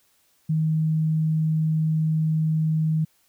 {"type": "tone", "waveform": "sine", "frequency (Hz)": 157.6, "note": "D#3", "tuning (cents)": 23, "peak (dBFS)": -19, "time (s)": [0.49, 3.05], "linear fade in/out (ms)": 10, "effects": ["white hiss -64 dBFS RMS until 3.28 s"]}